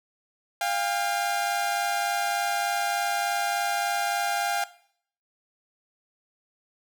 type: tone pair together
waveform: sawtooth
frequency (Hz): 700 / 803.4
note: F5 / G5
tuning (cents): +4 / +42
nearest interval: major second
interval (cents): 238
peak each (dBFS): -24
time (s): 0.61-4.64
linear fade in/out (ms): 2
effects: noise-tail reverb RT60 0.6 s tail -17 dB re dry